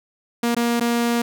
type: tone with dropouts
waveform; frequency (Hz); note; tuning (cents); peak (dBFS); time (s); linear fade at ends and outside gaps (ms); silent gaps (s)
sawtooth; 236.2; A#3; +23; -14; 0.43-1.22; 5; 0.548-0.565 / 0.799-0.808
effects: none